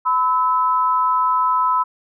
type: tone pair together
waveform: sine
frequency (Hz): 1005.3 / 1300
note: B5 / E6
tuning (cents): +30 / -24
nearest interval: major third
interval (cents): 446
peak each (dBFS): -16 / -19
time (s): 0.05-1.84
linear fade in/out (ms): 20
effects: none